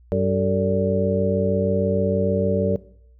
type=harmonic tone with a mistuned harmonic; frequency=96 Hz; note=G2; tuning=36 cents flat; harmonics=1 / 2 / 3 / 4 / 5 / 6; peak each=-25 / -24 / -33 / -29 / -22 / -24 dBFS; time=0.12-2.76 s; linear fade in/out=0 ms; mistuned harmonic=5; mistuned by=-110 cents; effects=noise-tail reverb RT60 0.6 s tail -18 dB re dry + added 60 Hz sine -48 dBFS peak until 3.19 s